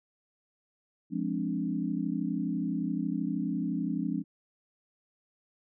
sine chord, D half-diminished seventh, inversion first, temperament equal, 174.61 / 207.7 / 261.6 / 293.7 Hz, F3 / Ab3 / C4 / D4, 0 / 0 / 0 / 0 cents, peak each -34 dBFS, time 1.1-4.24 s, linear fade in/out 50 ms, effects none

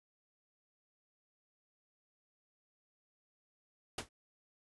pink noise with exponential decay, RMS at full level -32 dBFS, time 3.98-4.09 s, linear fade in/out 5 ms, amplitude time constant 22 ms, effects high-pass 60 Hz 12 dB/octave + resampled to 24000 Hz

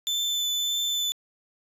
35% pulse tone with vibrato, 3520 Hz, A7, in tune, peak -23 dBFS, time 0.07-1.12 s, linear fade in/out 0 ms, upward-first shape triangle, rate 1.7 Hz, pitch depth 12 cents each way, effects resampled to 32000 Hz + 9-bit

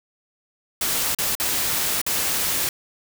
white noise with dropouts, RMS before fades -23 dBFS, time 0.81-2.69 s, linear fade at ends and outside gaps 2 ms, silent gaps 1.148-1.186 / 1.352-1.399 / 2.016-2.064 s, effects none

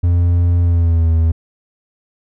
triangle tone with pitch glide, 86.9 to 81.55 Hz, F2 to E2, -8 to -18 cents, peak -8 dBFS, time 0.03-1.32 s, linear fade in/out 10 ms, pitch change -110 cents, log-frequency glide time 0.61-1.09 s, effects none

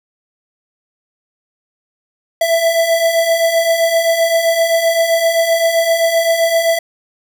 square beating tone pair, 658 / 665.7 Hz, E5 / E5, -3 / +17 cents, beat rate 7.7 Hz, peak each -19 / -13 dBFS, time 2.41-6.79 s, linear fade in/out 5 ms, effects none

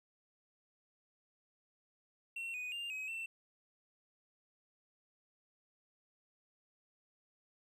triangle tone with pitch steps, 2719 / 2485 / 2797 / 2539 / 2685 Hz, F7 / D#7 / F7 / D#7 / E7, -47 / -3 / +2 / +34 / +31 cents, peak -38 dBFS, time 2.36-3.26 s, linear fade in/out 5 ms, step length 180 ms, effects none

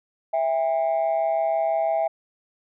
sine tone pair together, 658 / 804 Hz, E5 / G5, -3 / +44 cents, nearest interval minor third, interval 347 cents, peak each -20 / -23 dBFS, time 0.33-2.08 s, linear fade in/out 10 ms, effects tanh soft clip ceiling -16 dBFS

